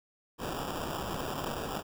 white noise with sample-and-hold, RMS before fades -36 dBFS, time 0.38-1.83 s, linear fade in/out 50 ms, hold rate 2100 Hz, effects none

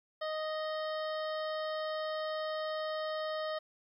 harmonic tone with a mistuned harmonic, 622.3 Hz, D#5, in tune, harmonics 1 / 2 / 3 / 5 / 6 / 7 / 8, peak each -35 / -41 / -45 / -49 / -51 / -52 / -53 dBFS, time 0.21-3.59 s, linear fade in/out 10 ms, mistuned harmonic 8, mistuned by +46 cents, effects 12-bit

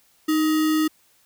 sine tone with sample-and-hold, 311.1 Hz, D#4, in tune, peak -17 dBFS, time 0.28-0.88 s, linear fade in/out 10 ms, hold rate 1575 Hz, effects white hiss -60 dBFS RMS until 1.25 s

